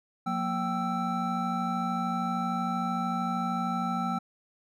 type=tone cluster; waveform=triangle; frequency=180.2 / 233.3 / 778 / 1324 Hz; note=F#3 / A#3 / G5 / E6; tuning=-45 / +2 / -13 / +7 cents; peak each=-31 dBFS; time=0.26-4.19 s; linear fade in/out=10 ms; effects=none